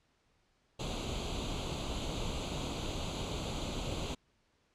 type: noise with comb filter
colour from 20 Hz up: pink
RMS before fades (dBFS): -37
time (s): 0.79-4.15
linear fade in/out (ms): 10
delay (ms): 0.28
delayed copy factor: +0.8
effects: pink hiss -73 dBFS RMS until 4.74 s + low-pass 6000 Hz 12 dB/octave